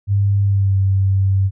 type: tone with pitch glide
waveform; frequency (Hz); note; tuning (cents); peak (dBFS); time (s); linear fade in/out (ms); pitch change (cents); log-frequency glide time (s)
sine; 100.1 to 96.75; G2 to G2; +37 to -22; -12; 0.07-1.51; 50; -59; 0.43-0.77
effects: none